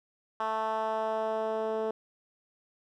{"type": "tone with band-pass filter sweep", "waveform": "10% pulse", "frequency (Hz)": 219.9, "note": "A3", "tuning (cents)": -1, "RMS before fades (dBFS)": -31, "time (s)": [0.4, 1.91], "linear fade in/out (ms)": 2, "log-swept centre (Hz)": [1000, 460], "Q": 2, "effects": []}